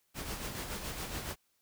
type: noise with tremolo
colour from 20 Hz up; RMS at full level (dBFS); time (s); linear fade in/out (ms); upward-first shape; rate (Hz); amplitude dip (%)
pink; -38; 0.14-1.36; 50; sine; 7.1; 45
effects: white hiss -75 dBFS RMS until 1.61 s